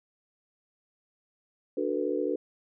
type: chord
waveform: sine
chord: B minor seventh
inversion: first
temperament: just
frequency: 296.3 / 370.4 / 444.5 / 493.9 Hz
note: D4 / F#4 / A4 / B4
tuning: +15 / +2 / +18 / 0 cents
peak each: -32 dBFS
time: 1.77-2.36 s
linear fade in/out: 5 ms
effects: none